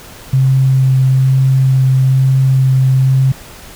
sine tone with vibrato, 132.1 Hz, C3, 17 cents sharp, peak -7 dBFS, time 0.33-3.32 s, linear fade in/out 5 ms, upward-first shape sine, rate 1.1 Hz, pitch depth 10 cents each way, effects pink hiss -35 dBFS RMS until 3.75 s

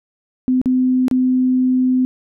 sine tone with dropouts, 255.4 Hz, C4, 42 cents flat, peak -12 dBFS, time 0.48-2.05 s, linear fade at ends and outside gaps 0 ms, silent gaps 0.615-0.658 / 1.082-1.112 s, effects none

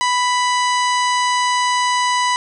harmonic tone with a mistuned harmonic, 990 Hz, B5, 4 cents sharp, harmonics 1 / 2 / 3 / 4 / 5 / 6 / 7 / 8 / 9, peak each -16 / -22 / -26 / -28 / -30 / -32 / -33 / -34 / -35 dBFS, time 0.01-2.36 s, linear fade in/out 0 ms, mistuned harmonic 7, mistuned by -77 cents, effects none

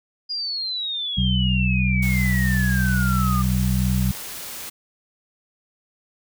sine exponential sweep, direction down, 4900 to 1191 Hz, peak -24 dBFS, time 0.29-3.43 s, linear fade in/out 20 ms
harmonic tone, 63 Hz, B1, 35 cents sharp, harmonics 1 / 2 / 3, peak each -22 / -22 / -22 dBFS, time 1.17-4.12 s, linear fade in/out 10 ms
white noise, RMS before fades -34 dBFS, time 2.02-4.7 s, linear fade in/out 10 ms
effects none

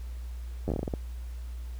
slowing click train, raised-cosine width 2 ms, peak -17 dBFS, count 10, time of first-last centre 0.68-0.938 s, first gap 10 ms, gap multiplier 1.25, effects added 60 Hz sine -35 dBFS peak until 1.79 s + pink hiss -57 dBFS RMS until 1.79 s

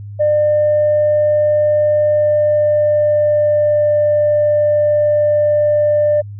sine tone with pitch glide, 600 to 595.5 Hz, D5 to D5, +37 to +24 cents, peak -9 dBFS, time 0.19-6.22 s, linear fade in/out 20 ms, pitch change -13 cents, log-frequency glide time 2.1-3.92 s, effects tanh soft clip ceiling -6 dBFS + added 102 Hz sine -27 dBFS peak until 6.39 s

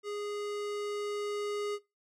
square tone with level ramp, 412.8 Hz, G#4, 10 cents flat, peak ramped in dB -36 to -33 dBFS, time 0.03-1.79 s, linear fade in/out 50 ms, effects noise-tail reverb RT60 0.2 s tail -17 dB re dry + low-pass 8000 Hz 12 dB/octave

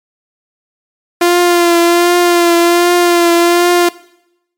sawtooth tone with vibrato, 346.5 Hz, F4, 14 cents flat, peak -3 dBFS, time 1.21-3.89 s, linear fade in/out 5 ms, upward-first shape triangle, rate 1.3 Hz, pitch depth 32 cents each way, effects noise-tail reverb RT60 0.8 s tail -20 dB re dry + MP3 96 kbps

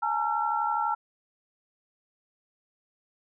sine tone cluster, 845 / 917 / 1355 Hz, G#5 / A#5 / E6, +30 / -29 / +47 cents, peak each -29 dBFS, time 0.02-0.95 s, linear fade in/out 10 ms, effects none

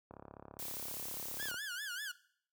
click train, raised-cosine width 1 ms, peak -35 dBFS, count 51, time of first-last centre 0.11-1.543 s, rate 34.9 Hz
blue noise, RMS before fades -43 dBFS, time 0.59-1.51 s, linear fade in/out 0 ms
sawtooth tone with vibrato, 1568 Hz, G6, in tune, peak -36 dBFS, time 1.39-2.12 s, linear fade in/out 10 ms, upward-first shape sine, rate 5.1 Hz, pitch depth 180 cents each way
effects noise-tail reverb RT60 0.6 s tail -18 dB re dry + high-pass 60 Hz 12 dB/octave

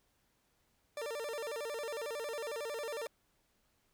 40% pulse tone with vibrato, 518 Hz, C5, 17 cents flat, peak -37 dBFS, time 0.97-3.07 s, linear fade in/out 2 ms, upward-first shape square, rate 11 Hz, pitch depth 220 cents each way, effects pink hiss -75 dBFS RMS until 3.93 s

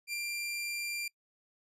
sawtooth tone with ADSR envelope, 2376 Hz, D7, 20 cents sharp, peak -29 dBFS, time 0.07-1.08 s, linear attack 65 ms, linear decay 4 ms, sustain -2 dB, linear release 4 ms, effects noise-tail reverb RT60 0.1 s tail -26 dB re dry + resampled to 32000 Hz

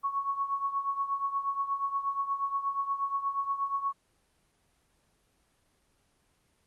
sine tone with tremolo, 1108.7 Hz, C#6, in tune, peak -25 dBFS, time 0.03-3.93 s, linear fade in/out 20 ms, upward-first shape triangle, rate 8.4 Hz, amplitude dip 80%, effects pink hiss -70 dBFS RMS until 6.66 s + Opus 24 kbps

